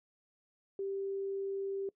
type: tone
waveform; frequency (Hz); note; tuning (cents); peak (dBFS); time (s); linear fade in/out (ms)
sine; 392; G4; 0; -34; 0.79-1.89; 2
effects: noise-tail reverb RT60 0.1 s tail -22 dB re dry